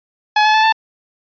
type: tone with pitch steps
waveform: sawtooth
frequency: 847 / 859.3 / 871.8 / 884.5 Hz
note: G#5 / A5 / A5 / A5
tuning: +34 / -41 / -16 / +9 cents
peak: -6 dBFS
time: 0.36-0.724 s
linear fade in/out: 5 ms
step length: 91 ms
effects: resampled to 11025 Hz